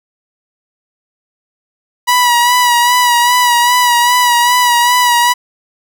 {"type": "tone with vibrato", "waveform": "sawtooth", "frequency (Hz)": 972, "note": "B5", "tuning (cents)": -28, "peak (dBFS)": -4, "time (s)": [2.07, 5.34], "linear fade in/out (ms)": 20, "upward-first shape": "sine", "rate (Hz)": 2.5, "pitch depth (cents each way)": 36, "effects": []}